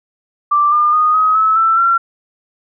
sine tone with pitch steps, 1175 / 1204.5 / 1234.8 / 1265.9 / 1297.7 / 1330.4 / 1363.8 Hz, D6 / D6 / D#6 / D#6 / E6 / E6 / F6, +1 / +43 / -14 / +30 / -28 / +16 / -42 cents, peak -9 dBFS, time 0.51-1.98 s, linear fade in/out 10 ms, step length 210 ms, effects none

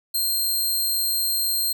10% pulse tone, 4186 Hz, C8, in tune, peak -14 dBFS, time 0.14-1.73 s, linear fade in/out 10 ms, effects none

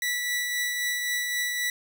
sawtooth tone with tremolo, 1958 Hz, B6, 15 cents flat, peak -21 dBFS, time 0.02-1.7 s, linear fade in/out 2 ms, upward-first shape triangle, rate 3.8 Hz, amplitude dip 35%, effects none

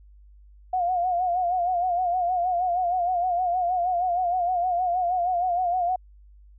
sine tone with vibrato, 716 Hz, F5, 43 cents sharp, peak -21 dBFS, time 0.73-5.96 s, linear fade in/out 5 ms, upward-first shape sine, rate 6.4 Hz, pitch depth 68 cents each way, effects added 50 Hz sine -48 dBFS peak until 6.58 s

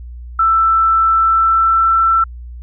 sine tone with pitch glide, 1328 to 1337.2 Hz, E6 to E6, +12 to +24 cents, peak -9 dBFS, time 0.39-2.24 s, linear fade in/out 5 ms, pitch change +12 cents, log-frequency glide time 1.12-1.93 s, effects added 60 Hz sine -28 dBFS peak until 2.62 s

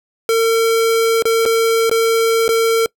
square tone with dropouts, 454 Hz, A#4, 46 cents flat, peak -12 dBFS, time 0.29-2.86 s, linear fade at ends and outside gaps 1 ms, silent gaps 1.223-1.254 / 1.454-1.46 / 1.896-1.913 / 2.48-2.49 s, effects noise-tail reverb RT60 0.1 s tail -24 dB re dry

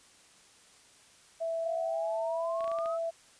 sine tone with pitch glide, 659.3 to 663.9 Hz, E5 to E5, 0 to +12 cents, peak -30 dBFS, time 1.4-3.11 s, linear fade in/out 20 ms, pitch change +12 cents, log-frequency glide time 2.23-2.44 s
sine exponential sweep, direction up, 673 to 1318.5 Hz, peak -37 dBFS, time 1.62-2.99 s, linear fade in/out 50 ms
clicks, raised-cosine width 0.3 ms, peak -30 dBFS, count 6, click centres 2.607 / 2.643 / 2.678 / 2.716 / 2.787 / 2.859 s
effects white hiss -59 dBFS RMS until 3.39 s + resampled to 22050 Hz

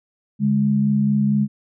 sine tone pair together, 142.9 / 207.3 Hz, D3 / G#3, -47 / -3 cents, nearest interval tritone, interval 644 cents, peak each -21 / -16 dBFS, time 0.39-1.48 s, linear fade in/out 50 ms, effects none

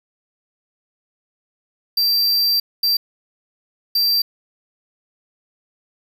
square tone bursts at uneven times, 4699 Hz, D8, in tune, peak -15 dBFS, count 3, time 1.97-2.6 / 2.83-2.97 / 3.95-4.22 s, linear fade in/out 5 ms, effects 7-bit

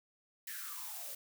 blue noise with high-pass filter sweep, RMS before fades -44 dBFS, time 0.47-1.15 s, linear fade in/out 5 ms, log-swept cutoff 1900 to 520 Hz, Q 9, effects none

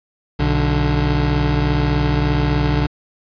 25% pulse tone pair together, 61.73 / 146.83 Hz, B1 / D3, 0 / 0 cents, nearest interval octave + minor third, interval 1500 cents, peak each -14 dBFS, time 0.39-2.87 s, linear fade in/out 10 ms, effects resampled to 11025 Hz + 8-bit

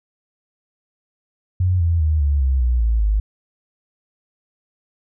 sine tone with pitch steps, 91.2 / 84.12 / 77.58 / 71.55 / 66 / 60.87 / 56.14 / 51.78 Hz, F#2 / E2 / D#2 / D2 / C2 / B1 / A1 / G#1, -24 / +36 / -4 / -45 / +16 / -24 / +36 / -4 cents, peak -14 dBFS, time 1.6-3.2 s, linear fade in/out 5 ms, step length 200 ms, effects none

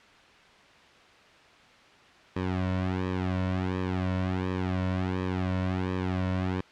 sawtooth tone with flanger, 92.5 Hz, F#2, in tune, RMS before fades -29 dBFS, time 2.36-6.61 s, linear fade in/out 5 ms, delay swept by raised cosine 1.4 to 2.5 ms, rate 1.4 Hz, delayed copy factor -0.95, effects white hiss -54 dBFS RMS until 6.71 s + low-pass 3000 Hz 12 dB/octave

